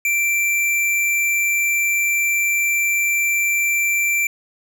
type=tone; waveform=square; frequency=2349 Hz; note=D7; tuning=in tune; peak=-17 dBFS; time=0.05-4.27 s; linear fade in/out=2 ms; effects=none